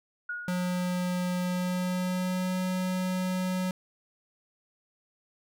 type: tone with exponential decay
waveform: sine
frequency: 1446 Hz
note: F#6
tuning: 40 cents flat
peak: -30 dBFS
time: 0.29-1.08 s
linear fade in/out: 5 ms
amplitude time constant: 170 ms
type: tone with pitch glide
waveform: square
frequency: 180 to 184.31 Hz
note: F#3 to F#3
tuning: -47 to -6 cents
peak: -28 dBFS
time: 0.48-3.71 s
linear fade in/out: 2 ms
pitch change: +41 cents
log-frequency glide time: 1.39-2.57 s
effects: none